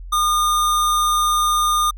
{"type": "tone", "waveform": "square", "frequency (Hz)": 1216, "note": "D#6", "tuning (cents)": -40, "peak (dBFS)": -16, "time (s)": [0.12, 1.91], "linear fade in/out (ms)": 10, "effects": ["added 43 Hz sine -31 dBFS peak until 1.97 s"]}